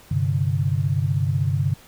sine chord, G suspended fourth, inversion none, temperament equal, 98 / 130.81 / 146.83 Hz, G2 / C3 / D3, 0 / 0 / 0 cents, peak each -23 dBFS, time 0.11-1.74 s, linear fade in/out 5 ms, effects pink hiss -49 dBFS RMS until 1.87 s

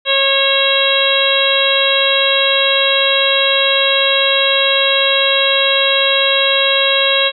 harmonic tone, 547 Hz, C#5, 23 cents flat, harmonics 1 / 2 / 3 / 4 / 5 / 6 / 7, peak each -17 / -22 / -21 / -22 / -18 / -17 / -16 dBFS, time 0.05-7.32 s, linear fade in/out 50 ms, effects none

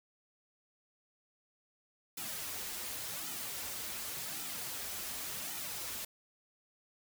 white noise with flanger, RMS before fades -41 dBFS, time 2.17-6.05 s, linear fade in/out 5 ms, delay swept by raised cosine 1.8 to 7.3 ms, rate 0.89 Hz, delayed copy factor -0.7, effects none

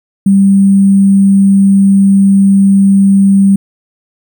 sine tone with sample-and-hold, 196 Hz, G3, in tune, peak -3 dBFS, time 0.26-3.56 s, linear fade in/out 5 ms, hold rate 8820 Hz, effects none

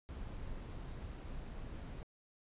brown noise, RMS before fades -45 dBFS, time 0.09-2.03 s, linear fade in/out 0 ms, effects resampled to 8000 Hz

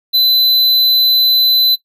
square tone, 4020 Hz, B7, 30 cents sharp, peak -9 dBFS, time 0.13-1.76 s, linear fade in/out 20 ms, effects noise-tail reverb RT60 0.1 s tail -18 dB re dry

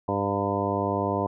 harmonic tone, 100 Hz, G2, 35 cents sharp, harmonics 1 / 2 / 3 / 4 / 5 / 6 / 7 / 9 / 10, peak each -32 / -32 / -32 / -32 / -32 / -32 / -32 / -32 / -32 dBFS, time 0.08-1.27 s, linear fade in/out 5 ms, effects none

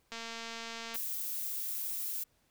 click train, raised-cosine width 0.2 ms, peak -25 dBFS, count 193, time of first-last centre 0.12-0.958 s, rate 229 Hz
violet noise, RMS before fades -37 dBFS, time 0.94-2.24 s, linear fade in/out 10 ms
effects pink hiss -72 dBFS RMS until 2.5 s

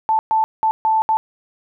sine tone bursts at uneven times, 880 Hz, A5, in tune, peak -13 dBFS, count 5, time 0.09-0.19 / 0.31-0.44 / 0.63-0.71 / 0.85-1.02 / 1.09-1.17 s, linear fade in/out 0 ms, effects none

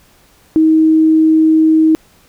sine tone, 316.7 Hz, D#4, 31 cents sharp, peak -6 dBFS, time 0.56-1.95 s, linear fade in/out 0 ms, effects pink hiss -49 dBFS RMS until 2.28 s

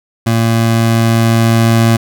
25% pulse tone with level ramp, 114.3 Hz, A#2, 34 cents flat, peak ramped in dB -6 to -3 dBFS, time 0.26-1.97 s, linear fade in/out 10 ms, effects none

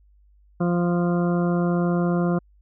harmonic tone, 174.4 Hz, F3, 2 cents flat, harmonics 1 / 2 / 3 / 4 / 6 / 7 / 8, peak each -20 / -26 / -30 / -32 / -36 / -37 / -38 dBFS, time 0.6-2.39 s, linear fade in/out 10 ms, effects added 50 Hz sine -53 dBFS peak until 2.61 s

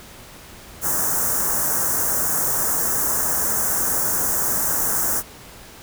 white band-stop noise, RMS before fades -21 dBFS, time 0.81-5.23 s, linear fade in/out 50 ms, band 1700 to 5900 Hz, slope 48 dB/octave, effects pink hiss -42 dBFS RMS until 5.82 s

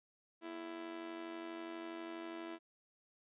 sawtooth tone with amplitude modulation, 332.1 Hz, E4, 13 cents sharp, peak -37 dBFS, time 0.41-2.59 s, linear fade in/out 50 ms, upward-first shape sine, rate 92.3 Hz, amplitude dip 65%, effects resampled to 8000 Hz

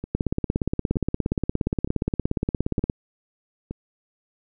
two click trains, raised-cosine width 3 ms, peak -18 / -9 dBFS, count 5 / 48, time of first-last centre 0.04-3.71 / 0.15-2.899 s, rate 1.09 / 17.1 Hz, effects none

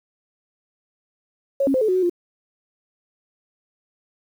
sine tone with pitch steps, 551 / 272.7 / 519 / 433.8 / 368.6 / 371.2 / 349.8 Hz, C#5 / C#4 / C5 / A4 / F#4 / F#4 / F4, -11 / -28 / -14 / -25 / -7 / +6 / +3 cents, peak -16 dBFS, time 1.6-2.097 s, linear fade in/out 5 ms, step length 71 ms, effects 8-bit

